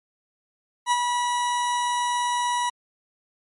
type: tone with ADSR envelope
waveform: 40% pulse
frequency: 972 Hz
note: B5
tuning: 28 cents flat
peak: -16 dBFS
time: 0.86-2.7 s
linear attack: 55 ms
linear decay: 42 ms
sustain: -5 dB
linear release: 11 ms
effects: MP3 48 kbps